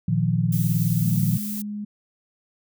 sine chord, Bb suspended fourth, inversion none, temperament equal, 116.54 / 155.56 / 174.61 Hz, Bb2 / Eb3 / F3, 0 / 0 / 0 cents, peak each -23 dBFS, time 0.08-1.38 s, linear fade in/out 5 ms
violet noise, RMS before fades -33 dBFS, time 0.52-1.62 s, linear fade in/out 5 ms
sine tone, 207.7 Hz, G#3, in tune, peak -28 dBFS, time 1.03-1.85 s, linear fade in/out 10 ms
effects none

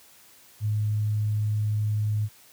sine tone, 106.1 Hz, G#2, 38 cents sharp, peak -22 dBFS, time 0.6-2.29 s, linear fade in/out 50 ms, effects white hiss -54 dBFS RMS until 2.52 s + high-pass 60 Hz 12 dB/octave

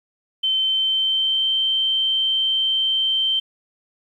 sine tone with pitch glide, 3088 to 3120 Hz, G7 to G7, -27 to -9 cents, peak -17 dBFS, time 0.43-3.4 s, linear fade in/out 10 ms, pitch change +18 cents, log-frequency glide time 0.57-1.48 s, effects 9-bit

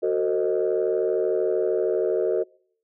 sine chord, F# diminished seventh, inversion none, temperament equal with one note detuned, 370 / 450.3 / 523.3 / 622.3 Hz, F#4 / A4 / C5 / Eb5, 0 / +40 / 0 / 0 cents, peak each -23 / -23 / -29 / -27 dBFS, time 0.02-2.44 s, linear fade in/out 20 ms, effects noise-tail reverb RT60 0.6 s tail -26 dB re dry + tanh soft clip ceiling -13 dBFS

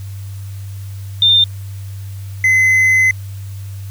sine / triangle tone pair in turn, 3607 / 2043 Hz, A7 / C7, +42 / -42 cents, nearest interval minor seventh, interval 984 cents, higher first, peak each -7 dBFS, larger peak neither, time 1.22-1.44 / 2.44-3.11 s, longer second, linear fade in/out 2 ms, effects added 98 Hz sine -25 dBFS peak until 3.9 s + white hiss -44 dBFS RMS until 3.9 s

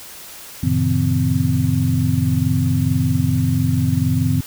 sine tone cluster, 94.2 / 116 / 136.6 / 161.1 / 256.1 Hz, F#2 / A#2 / C#3 / E3 / C4, +32 / -8 / -25 / -39 / -37 cents, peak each -21 dBFS, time 0.63-4.41 s, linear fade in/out 5 ms, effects white hiss -37 dBFS RMS until 4.46 s

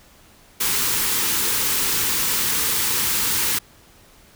white band-stop noise, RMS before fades -21 dBFS, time 0.6-3.59 s, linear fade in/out 10 ms, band 520 to 820 Hz, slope 96 dB/octave, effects pink hiss -51 dBFS RMS until 4.35 s

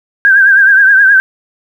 sine tone with vibrato, 1588 Hz, G6, 22 cents sharp, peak -3 dBFS, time 0.25-1.2 s, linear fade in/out 0 ms, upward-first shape triangle, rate 9.5 Hz, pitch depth 82 cents each way, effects 7-bit

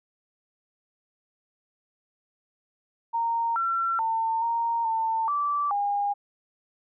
sine tone with pitch steps, 925 / 1355 / 901 / 928 / 897 / 1162 / 812 Hz, A#5 / E6 / A5 / A#5 / A5 / D6 / G#5, -14 / +47 / +41 / -8 / +33 / -19 / -39 cents, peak -23 dBFS, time 3.13-6.14 s, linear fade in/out 20 ms, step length 430 ms, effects none

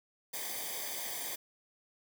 white noise with comb filter, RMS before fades -39 dBFS, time 0.33-1.36 s, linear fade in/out 10 ms, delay 0.73 ms, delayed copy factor -0.85, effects none

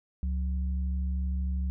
sine tone pair together, 68.6 / 181.4 Hz, C#2 / F#3, -17 / -34 cents, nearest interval octave + perfect fourth, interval 1683 cents, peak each -27 / -38 dBFS, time 0.23-1.7 s, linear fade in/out 0 ms, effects none

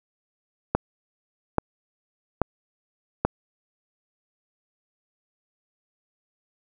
click train, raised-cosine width 1 ms, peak -5 dBFS, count 4, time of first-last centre 0.75-3.25 s, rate 1.2 Hz, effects none

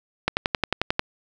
click train, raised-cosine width 0.3 ms, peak -4 dBFS, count 9, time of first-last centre 0.28-0.994 s, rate 11.2 Hz, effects none

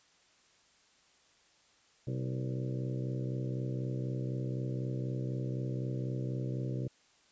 harmonic tone with a mistuned harmonic, 64 Hz, C2, 38 cents flat, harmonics 2 / 3 / 4 / 5 / 6 / 7 / 8 / 9, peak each -34 / -43 / -46 / -43 / -46 / -48 / -50 / -51 dBFS, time 2.07-6.88 s, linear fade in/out 5 ms, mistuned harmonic 7, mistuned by +64 cents, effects white hiss -66 dBFS RMS until 7.31 s + resampled to 16000 Hz

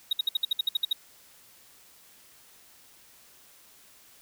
triangle tone bursts, 3775 Hz, A#7, 21 cents sharp, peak -20 dBFS, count 11, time 0.11-0.93 s, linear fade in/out 5 ms, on 20 ms, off 60 ms, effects white hiss -56 dBFS RMS until 4.21 s

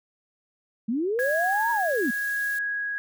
sine linear two-way sweep, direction up then down, 207.7 to 954 to 207.7 Hz, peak -23 dBFS, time 0.88-2.11 s, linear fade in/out 10 ms, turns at 1.71 s
sine tone with tremolo, 1656 Hz, G#6, 5 cents flat, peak -24 dBFS, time 1.19-2.98 s, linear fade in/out 0 ms, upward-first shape triangle, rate 1 Hz, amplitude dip 30%
blue noise, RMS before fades -41 dBFS, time 1.19-2.59 s, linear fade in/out 5 ms
effects none

